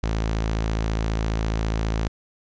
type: tone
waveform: sawtooth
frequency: 54.7 Hz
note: A1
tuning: 9 cents flat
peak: -18 dBFS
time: 0.03-2.08 s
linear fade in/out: 5 ms
effects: resampled to 16000 Hz + 10-bit